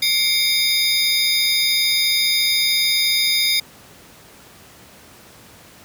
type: tone cluster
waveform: square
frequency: 2124 / 2297 / 3668 / 4943 Hz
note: C7 / D7 / A#7 / D#8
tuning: +25 / -39 / -29 / -12 cents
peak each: -26 / -26 / -20 / -20 dBFS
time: 0.02-3.6 s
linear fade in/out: 5 ms
effects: pink hiss -45 dBFS RMS until 5.84 s + high-pass 80 Hz 12 dB/octave